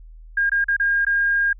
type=tone with dropouts; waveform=sine; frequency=1617 Hz; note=G#6; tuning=47 cents flat; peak=-16 dBFS; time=0.37-1.53 s; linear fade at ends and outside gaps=5 ms; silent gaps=0.496-0.517 / 0.643-0.683 / 0.766-0.798 / 1.05-1.066 s; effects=added 40 Hz sine -39 dBFS peak until 1.59 s